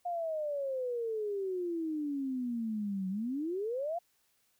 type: exponential two-way sweep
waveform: sine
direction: down then up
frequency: 715 to 185 to 715 Hz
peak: -32 dBFS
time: 0.05-3.99 s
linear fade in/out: 10 ms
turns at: 3.09 s
effects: white hiss -73 dBFS RMS until 4.59 s